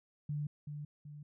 sine tone with echo, 147.6 Hz, D3, 9 cents sharp, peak -34 dBFS, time 0.29-0.47 s, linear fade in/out 5 ms, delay 380 ms, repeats 2, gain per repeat -6 dB, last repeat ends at 1.23 s, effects none

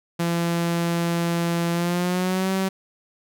sawtooth tone with pitch glide, 170 to 190.82 Hz, F3 to G3, -46 to -46 cents, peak -17 dBFS, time 0.19-2.69 s, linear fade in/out 10 ms, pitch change +200 cents, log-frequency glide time 1.72-2.51 s, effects none

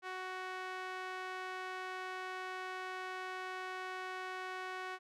sawtooth tone with band-pass filter, 371.6 Hz, F#4, 7 cents sharp, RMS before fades -43 dBFS, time 0.02-4.99 s, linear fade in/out 50 ms, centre 1500 Hz, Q 1.1, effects none

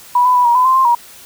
sine tone with pitch steps, 980 / 1001 / 986 / 949 / 1007 / 1042 / 1053 / 951 Hz, B5 / B5 / B5 / A#5 / B5 / C6 / C6 / A#5, -14 / +23 / -3 / +31 / +33 / -7 / +11 / +34 cents, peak -8 dBFS, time 0.15-0.95 s, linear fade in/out 5 ms, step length 100 ms, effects white hiss -39 dBFS RMS until 1.25 s

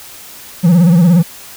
triangle tone with vibrato, 172.4 Hz, F3, 22 cents flat, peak -3 dBFS, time 0.63-1.23 s, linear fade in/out 20 ms, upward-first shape sine, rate 17 Hz, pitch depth 120 cents each way, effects white hiss -34 dBFS RMS until 1.56 s

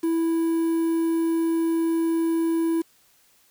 triangle tone with quantisation, 329.6 Hz, E4, in tune, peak -18 dBFS, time 0.03-2.82 s, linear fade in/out 10 ms, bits 7, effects white hiss -60 dBFS RMS until 3.5 s

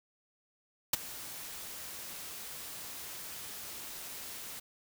white noise with ADSR envelope, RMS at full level -24 dBFS, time 0.93-4.6 s, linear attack 5 ms, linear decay 16 ms, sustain -20 dB, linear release 11 ms, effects none

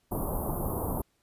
pink band-stop noise, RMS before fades -31 dBFS, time 0.11-1.02 s, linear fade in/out 10 ms, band 1100 to 11000 Hz, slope 48 dB/octave, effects pink hiss -72 dBFS RMS until 1.22 s + resampled to 32000 Hz

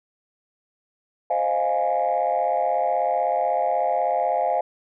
sine chord, F minor seventh, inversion second, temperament equal, 523.3 / 622.3 / 698.5 / 830.6 Hz, C5 / Eb5 / F5 / Ab5, 0 / 0 / 0 / 0 cents, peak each -26 / -25 / -22 / -24 dBFS, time 1.3-4.61 s, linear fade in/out 5 ms, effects tanh soft clip ceiling -13 dBFS

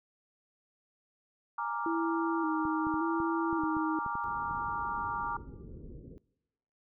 sine chord, Bb dominant seventh, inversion third, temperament equal, 830.6 / 932.3 / 1174.7 / 1396.9 Hz, Ab5 / Bb5 / D6 / F6, 0 / 0 / 0 / 0 cents, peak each -41 / -35 / -36 / -40 dBFS, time 1.58-5.37 s, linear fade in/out 5 ms
sine tone with vibrato, 323 Hz, E4, 35 cents flat, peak -30 dBFS, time 1.86-3.99 s, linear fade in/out 2 ms, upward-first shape square, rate 0.87 Hz, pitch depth 40 cents each way
clicks, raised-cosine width 3 ms, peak -30 dBFS, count 10, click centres 2.653 / 2.869 / 2.941 / 3.202 / 3.529 / 3.636 / 3.768 / 4.063 / 4.154 / 4.511 s
pink low-pass noise, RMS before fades -47 dBFS, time 4.24-6.18 s, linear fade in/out 0 ms, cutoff 460 Hz, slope 48 dB/octave
effects noise-tail reverb RT60 1.0 s tail -23 dB re dry

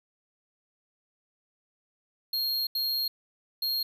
square tone bursts at uneven times, 4245 Hz, C8, 24 cents sharp, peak -27 dBFS, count 3, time 2.33-2.67 / 2.75-3.08 / 3.62-3.83 s, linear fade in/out 5 ms, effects none

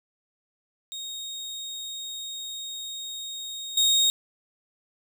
30% pulse tone with level steps, 3729 Hz, A#7, in tune, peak -31 / -16 dBFS, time 0.92-4.1 s, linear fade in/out 0 ms, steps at 3.77 s, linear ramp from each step 5 ms, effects none

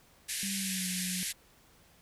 white band-pass noise, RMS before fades -36 dBFS, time 0.28-1.33 s, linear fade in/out 20 ms, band 1600 to 12000 Hz, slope 96 dB/octave
sine tone with pitch glide, 196 to 182.87 Hz, G3 to F#3, 0 to -20 cents, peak -36 dBFS, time 0.43-1.23 s, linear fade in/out 0 ms, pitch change -120 cents, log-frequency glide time 0.54-0.87 s
effects pink hiss -62 dBFS RMS until 2.01 s

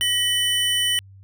square tone pair together, 1917.6 / 3000 Hz, A#6 / F#7, +48 / +23 cents, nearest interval minor sixth, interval 775 cents, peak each -27 / -20 dBFS, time 0.01-0.99 s, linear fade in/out 0 ms, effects added 97 Hz sine -43 dBFS peak until 1.23 s

